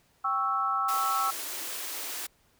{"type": "chord", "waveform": "sine", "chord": "C# diminished", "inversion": "second", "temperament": "equal", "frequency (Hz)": [784, 1108.7, 1318.5], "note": ["G5", "C#6", "E6"], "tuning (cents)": [0, 0, 0], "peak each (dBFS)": [-33, -31, -27], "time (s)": [0.24, 1.31], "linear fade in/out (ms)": 10}
{"type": "high-pass noise", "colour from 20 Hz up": "white", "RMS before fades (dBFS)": -36, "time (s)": [0.88, 2.27], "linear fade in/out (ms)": 10, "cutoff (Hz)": 270, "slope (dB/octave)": 96}
{"effects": ["pink hiss -66 dBFS RMS until 2.59 s"]}